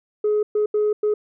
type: tone bursts at uneven times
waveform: sine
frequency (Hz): 421.6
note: G#4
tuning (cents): +26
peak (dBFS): -15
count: 4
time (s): 0.24-0.43 / 0.55-0.66 / 0.74-0.93 / 1.03-1.14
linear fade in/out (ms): 5
effects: tanh soft clip ceiling -14 dBFS